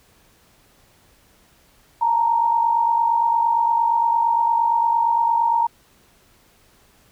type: tone pair together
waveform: sine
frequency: 883.6 / 932.3 Hz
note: A5 / A#5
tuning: +7 / 0 cents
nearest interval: minor second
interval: 93 cents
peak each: -23 / -16 dBFS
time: 2.01-5.67 s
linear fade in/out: 10 ms
effects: pink hiss -56 dBFS RMS until 7.11 s